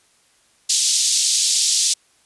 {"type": "band-pass noise", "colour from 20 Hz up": "white", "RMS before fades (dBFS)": -18, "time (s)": [0.69, 1.94], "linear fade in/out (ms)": 10, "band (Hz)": [3800, 8100], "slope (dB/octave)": 24, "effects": ["white hiss -58 dBFS RMS until 2.25 s", "resampled to 24000 Hz"]}